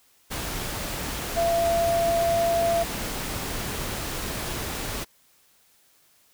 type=tone in noise; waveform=sine; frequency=677 Hz; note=E5; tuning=46 cents sharp; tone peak=-20 dBFS; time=1.36-2.84 s; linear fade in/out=20 ms; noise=pink; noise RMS=-31 dBFS; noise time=0.3-5.05 s; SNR=+8 dB; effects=white hiss -61 dBFS RMS until 6.33 s